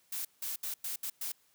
blue noise bursts at uneven times, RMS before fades -37 dBFS, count 6, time 0.12-0.25 / 0.42-0.56 / 0.63-0.74 / 0.84-0.96 / 1.03-1.1 / 1.21-1.32 s, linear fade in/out 5 ms, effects white hiss -69 dBFS RMS until 1.54 s + high-pass 60 Hz 12 dB/octave

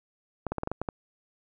clicks, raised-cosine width 1 ms, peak -16 dBFS, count 8, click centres 0.467 / 0.52 / 0.583 / 0.634 / 0.674 / 0.716 / 0.816 / 0.888 s, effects none

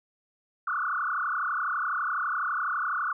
sine tone with frequency modulation, 1304 Hz, E6, 19 cents flat, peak -26 dBFS, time 0.67-3.13 s, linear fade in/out 5 ms, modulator 32 Hz, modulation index 5.7, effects none

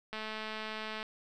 click train, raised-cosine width 0.3 ms, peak -24 dBFS, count 196, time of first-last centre 0.13-1.029 s, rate 217 Hz, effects none

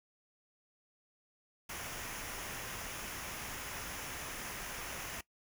pink noise with comb filter, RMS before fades -43 dBFS, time 1.69-5.21 s, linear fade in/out 5 ms, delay 0.24 ms, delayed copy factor -0.5, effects noise-tail reverb RT60 0.1 s tail -20 dB re dry

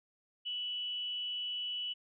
sine tone with frequency modulation, 2960 Hz, F#7, in tune, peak -35 dBFS, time 0.45-1.94 s, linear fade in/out 20 ms, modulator 285 Hz, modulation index 0.23, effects none

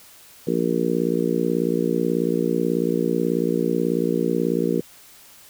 harmonic tone, 58.27 Hz, A#1, in tune, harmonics 3 / 4 / 5 / 6 / 7 / 8, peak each -26 / -26 / -26 / -26 / -26 / -26 dBFS, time 0.47-4.81 s, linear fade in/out 5 ms, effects white hiss -48 dBFS RMS until 5.49 s

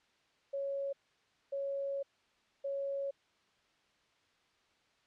sine tone bursts at uneven times, 554.4 Hz, C#5, in tune, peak -34 dBFS, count 3, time 0.53-0.93 / 1.52-2.03 / 2.64-3.11 s, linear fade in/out 10 ms, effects white hiss -71 dBFS RMS until 5.06 s + low-pass 4000 Hz 12 dB/octave

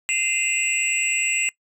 sine tone cluster, 2080 / 2465 / 2642 / 2771 / 7770 Hz, C7 / D#7 / E7 / F7 / B8, -11 / -17 / +3 / -14 / -29 cents, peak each -26 / -28 / -28 / -24 / -23 dBFS, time 0.09-1.49 s, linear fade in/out 0 ms, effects noise-tail reverb RT60 0.1 s tail -22 dB re dry + tanh soft clip ceiling -11 dBFS

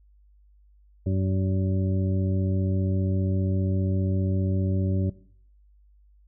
harmonic tone, 95 Hz, F#2, 46 cents sharp, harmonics 1 / 2 / 3 / 4 / 6, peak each -23 / -29 / -33 / -35 / -39 dBFS, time 1.06-5.1 s, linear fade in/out 5 ms, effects noise-tail reverb RT60 0.6 s tail -19 dB re dry + added 50 Hz sine -54 dBFS peak until 6.27 s

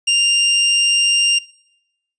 sawtooth tone, 2794 Hz, F7, in tune, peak -9 dBFS, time 0.07-1.39 s, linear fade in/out 10 ms, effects noise-tail reverb RT60 0.9 s tail -23 dB re dry + resampled to 22050 Hz

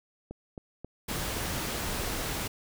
click train, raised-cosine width 2 ms, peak -26 dBFS, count 6, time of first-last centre 0.31-1.65 s, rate 3.73 Hz
pink noise, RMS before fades -33 dBFS, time 1.08-2.48 s, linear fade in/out 10 ms
effects none

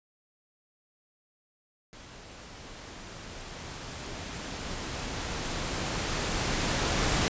pink noise with level ramp, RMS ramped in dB -48 to -26 dBFS, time 1.93-7.28 s, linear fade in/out 0 ms, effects resampled to 16000 Hz

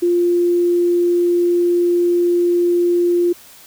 sine tone, 349.2 Hz, F4, in tune, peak -12 dBFS, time 0.02-3.33 s, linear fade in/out 10 ms, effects white hiss -43 dBFS RMS until 3.66 s

